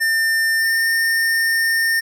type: tone with pitch glide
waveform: square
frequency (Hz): 1800 to 1816.7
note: A6 to A#6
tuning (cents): +39 to -45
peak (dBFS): -16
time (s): 0-2.01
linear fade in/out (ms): 20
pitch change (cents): +16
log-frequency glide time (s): 0.58-0.88
effects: none